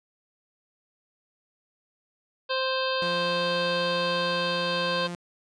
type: harmonic tone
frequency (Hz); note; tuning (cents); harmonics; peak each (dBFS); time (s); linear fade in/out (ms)
523.3; C5; 0; 1 / 2 / 3 / 5 / 6 / 7 / 8 / 9; -28 / -31 / -33 / -35 / -36 / -36 / -37 / -38; 2.49-5.08; 20
type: tone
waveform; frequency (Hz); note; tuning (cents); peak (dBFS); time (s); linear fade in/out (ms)
sawtooth; 174.61; F3; 0; -29; 3.02-5.15; 0
effects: resampled to 22050 Hz